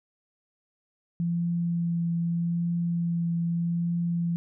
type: tone with vibrato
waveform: sine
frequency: 170.2 Hz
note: F3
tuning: 44 cents flat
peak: -24 dBFS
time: 1.2-4.36 s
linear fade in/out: 0 ms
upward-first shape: triangle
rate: 0.81 Hz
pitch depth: 14 cents each way
effects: none